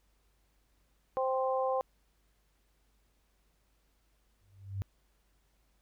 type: harmonic tone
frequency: 261.6 Hz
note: C4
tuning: in tune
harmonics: 2 / 3 / 4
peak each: -30 / -34 / -36 dBFS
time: 1.17-1.81 s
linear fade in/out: 0 ms
type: tone with exponential growth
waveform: sine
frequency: 98 Hz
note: G2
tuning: in tune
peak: -30 dBFS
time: 4.41-4.82 s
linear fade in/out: 0 ms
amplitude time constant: 87 ms
effects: added 50 Hz sine -70 dBFS peak until 5.81 s + pink hiss -75 dBFS RMS until 5.81 s